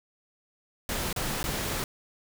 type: noise with dropouts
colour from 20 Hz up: pink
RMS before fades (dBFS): -31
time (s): 0.89-1.84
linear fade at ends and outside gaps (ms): 1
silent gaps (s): 1.128-1.162 / 1.43-1.44
effects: none